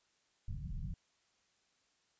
pink low-pass noise, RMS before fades -41 dBFS, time 0.48-0.94 s, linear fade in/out 5 ms, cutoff 180 Hz, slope 48 dB/octave, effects white hiss -75 dBFS RMS until 2.19 s + resampled to 16000 Hz

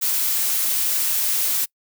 blue noise, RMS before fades -21 dBFS, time 0.01-1.66 s, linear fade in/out 20 ms, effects noise-tail reverb RT60 0.1 s tail -26 dB re dry

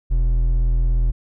triangle tone with hard clipping, 41.51 Hz, E1, 13 cents sharp, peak -16 dBFS, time 0.1-1.12 s, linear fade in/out 20 ms, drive 9 dB, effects none

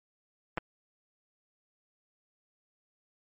clicks, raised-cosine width 0.5 ms, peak -17 dBFS, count 2, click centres 0.575 / 0.581 s, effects MP3 32 kbps

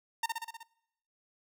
sawtooth tone with echo, 914 Hz, A#5, 34 cents flat, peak -24 dBFS, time 0.23-0.26 s, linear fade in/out 5 ms, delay 62 ms, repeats 6, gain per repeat -3 dB, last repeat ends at 0.632 s, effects noise-tail reverb RT60 0.9 s tail -24 dB re dry

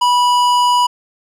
sine tone with tanh clipping, 980 Hz, B5, 14 cents flat, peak -12 dBFS, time 0.01-0.87 s, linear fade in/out 10 ms, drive 16 dB, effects none

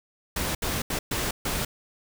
pink noise bursts at uneven times, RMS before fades -28 dBFS, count 5, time 0.36-0.55 / 0.62-0.82 / 0.9-0.99 / 1.11-1.31 / 1.45-1.65 s, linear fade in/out 5 ms, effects none

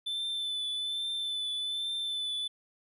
triangle tone with vibrato, 3520 Hz, A7, in tune, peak -30 dBFS, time 0.06-2.48 s, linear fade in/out 10 ms, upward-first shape triangle, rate 1.2 Hz, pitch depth 28 cents each way, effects resampled to 32000 Hz

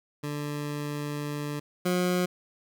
20% pulse tone pair in turn, 146.83 / 179.85 Hz, D3 / F#3, 0 / -49 cents, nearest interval major third, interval 351 cents, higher second, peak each -26 / -19 dBFS, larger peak second, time 0.23-1.6 / 1.85-2.26 s, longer first, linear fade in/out 10 ms, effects none

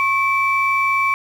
sine tone pair together, 1092 / 2317 Hz, C#6 / D7, -26 / -24 cents, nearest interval octave + minor second, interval 1302 cents, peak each -17 dBFS, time 0-1.14 s, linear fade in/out 0 ms, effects tanh soft clip ceiling -7 dBFS + 7-bit

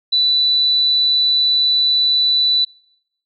sine tone, 3974 Hz, B7, 10 cents sharp, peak -12 dBFS, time 0.12-2.65 s, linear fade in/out 10 ms, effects noise-tail reverb RT60 0.8 s tail -25 dB re dry

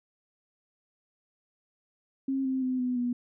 sine tone with pitch steps, 268.8 / 262.4 / 256.1 / 249.9 / 243.9 Hz, C4 / C4 / C4 / B3 / B3, +47 / +5 / -37 / +21 / -21 cents, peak -26 dBFS, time 2.28-3.13 s, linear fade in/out 5 ms, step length 170 ms, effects none

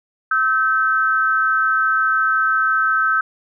sine tone pair together, 1298.3 / 1544 Hz, E6 / G6, -27 / -27 cents, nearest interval minor third, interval 300 cents, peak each -17 dBFS, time 0.31-3.21 s, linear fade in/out 5 ms, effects none

